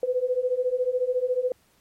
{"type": "beating tone pair", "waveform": "sine", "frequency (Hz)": [493.9, 507.9], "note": ["B4", "B4"], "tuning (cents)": [0, 48], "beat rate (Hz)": 14, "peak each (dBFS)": [-26, -24], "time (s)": [0.03, 1.52], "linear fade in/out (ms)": 2, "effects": ["pink hiss -63 dBFS RMS until 1.8 s", "MP3 64 kbps"]}